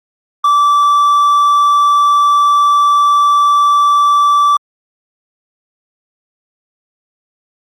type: tone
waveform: triangle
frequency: 1162 Hz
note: D6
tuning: 19 cents flat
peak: -5 dBFS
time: 0.44-4.57 s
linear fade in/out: 5 ms
effects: Opus 48 kbps